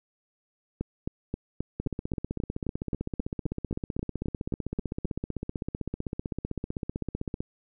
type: two click trains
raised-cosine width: 3 ms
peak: -17 / -18 dBFS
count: 17 / 89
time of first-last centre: 0.81-5.054 / 1.8-7.405 s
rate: 3.77 / 15.7 Hz
effects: none